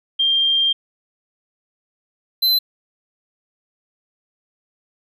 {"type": "tone pair in turn", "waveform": ["sine", "square"], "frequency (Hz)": [3188, 4053], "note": ["G7", "B7"], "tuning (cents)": [28, 44], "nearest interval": "major third", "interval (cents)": 416, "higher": "second", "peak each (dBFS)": -14, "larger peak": "neither", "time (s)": [[0.19, 0.73], [2.42, 2.59]], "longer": "first", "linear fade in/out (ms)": 10, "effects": []}